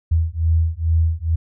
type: beating tone pair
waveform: sine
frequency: 80.6 / 82.9 Hz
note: E2 / E2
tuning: -38 / +10 cents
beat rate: 2.3 Hz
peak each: -18 / -18 dBFS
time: 0.11-1.36 s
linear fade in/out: 10 ms
effects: none